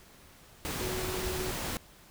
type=tone in noise; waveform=sine; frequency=370 Hz; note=F#4; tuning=in tune; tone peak=-36 dBFS; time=0.81-1.51 s; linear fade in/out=0 ms; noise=pink; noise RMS=-35 dBFS; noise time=0.65-1.77 s; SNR=-4 dB; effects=pink hiss -56 dBFS RMS until 2.1 s